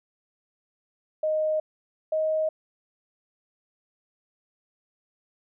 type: tone pair in turn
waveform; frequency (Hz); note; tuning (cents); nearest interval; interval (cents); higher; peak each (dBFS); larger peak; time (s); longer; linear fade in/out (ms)
sine; 621 / 627.5; D#5 / D#5; -3 / +15; unison; 18; second; -22; neither; 1.23-1.6 / 2.12-2.49; neither; 5
effects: none